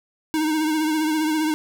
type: tone with vibrato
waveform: square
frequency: 311.1 Hz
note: D#4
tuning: in tune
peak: -20 dBFS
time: 0.34-1.54 s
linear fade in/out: 0 ms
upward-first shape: triangle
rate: 15 Hz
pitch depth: 52 cents each way
effects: none